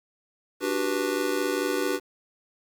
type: chord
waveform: square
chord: G major seventh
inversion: second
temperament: just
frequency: 294 / 367.5 / 392 / 490 Hz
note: D4 / F#4 / G4 / B4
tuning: +2 / -12 / 0 / -14 cents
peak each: -31 dBFS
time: 0.6-2 s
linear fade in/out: 50 ms
effects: 8-bit